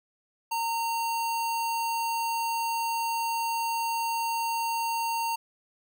sine tone with sample-and-hold, 920 Hz, A#5, 23 cents flat, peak -26 dBFS, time 0.51-5.36 s, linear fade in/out 10 ms, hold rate 3675 Hz, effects none

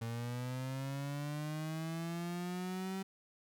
35% pulse linear sweep, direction up, 113.8 to 192.7 Hz, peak -36 dBFS, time 0.01-3.03 s, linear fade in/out 10 ms, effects none

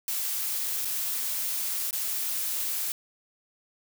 blue noise with dropouts, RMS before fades -30 dBFS, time 0.08-2.92 s, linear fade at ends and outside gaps 1 ms, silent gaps 0.848-0.853 / 1.909-1.929 s, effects none

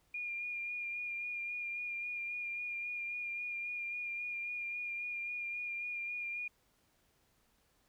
sine tone with vibrato, 2417 Hz, D7, 49 cents sharp, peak -37 dBFS, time 0.14-6.48 s, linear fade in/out 5 ms, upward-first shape sine, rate 3.7 Hz, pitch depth 22 cents each way, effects pink hiss -73 dBFS RMS until 7.88 s

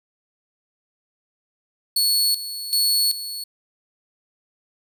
sawtooth tone with tremolo, 4400 Hz, C#8, 14 cents flat, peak -14 dBFS, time 1.96-3.44 s, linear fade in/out 5 ms, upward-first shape square, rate 1.3 Hz, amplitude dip 75%, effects none

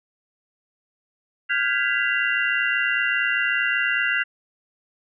sine tone cluster, 1410 / 1535 / 1643 / 1996 / 2772 Hz, F6 / G6 / G#6 / B6 / F7, +16 / -37 / -19 / +18 / -14 cents, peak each -26 dBFS, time 1.49-4.24 s, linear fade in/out 20 ms, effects none

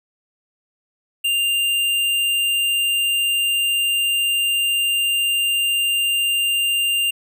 sine tone with hard clipping, 2794 Hz, F7, in tune, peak -18 dBFS, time 1.24-7.11 s, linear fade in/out 10 ms, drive 14 dB, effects none

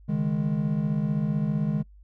triangle chord, C# suspended second, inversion none, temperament equal with one note detuned, 140.04 / 155.56 / 207.7 Hz, C#3 / D#3 / G#3, +18 / 0 / 0 cents, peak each -29 / -24 / -25 dBFS, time 0.08-1.83 s, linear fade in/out 20 ms, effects noise-tail reverb RT60 0.1 s tail -23 dB re dry + added 50 Hz sine -48 dBFS peak until 2.03 s

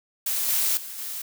blue noise with level steps, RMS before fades -26 / -23 / -37 / -33 dBFS, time 0.26-1.22 s, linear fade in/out 5 ms, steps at 0.48 / 0.77 / 0.98 s, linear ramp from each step 2 ms, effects none

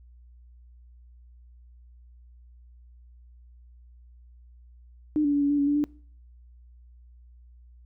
sine tone with pitch steps, 302.5 / 288.4 / 286.8 / 284.3 / 289.9 / 283 / 289.9 / 294.2 Hz, D#4 / D4 / D4 / C#4 / D4 / C#4 / D4 / D4, -49 / -31 / -41 / +44 / -22 / +36 / -22 / +3 cents, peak -20 dBFS, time 5.16-5.84 s, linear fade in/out 0 ms, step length 85 ms, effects noise-tail reverb RT60 0.5 s tail -24 dB re dry + added 60 Hz sine -49 dBFS peak until 7.85 s

